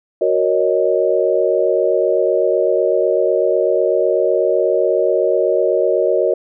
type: chord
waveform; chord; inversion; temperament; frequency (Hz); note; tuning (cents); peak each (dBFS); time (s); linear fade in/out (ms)
sine; D# minor seventh; first; equal; 370 / 466.2 / 554.4 / 622.3; F#4 / A#4 / C#5 / D#5; 0 / 0 / 0 / 0; -18; 0.21-6.34; 5
effects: none